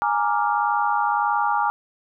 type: chord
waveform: sine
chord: Bb dominant seventh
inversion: third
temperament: equal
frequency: 830.6 / 932.3 / 1174.7 / 1396.9 Hz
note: Ab5 / Bb5 / D6 / F6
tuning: 0 / 0 / 0 / 0 cents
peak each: -22 / -24 / -25 / -27 dBFS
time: 0.02-1.7 s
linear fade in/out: 0 ms
effects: none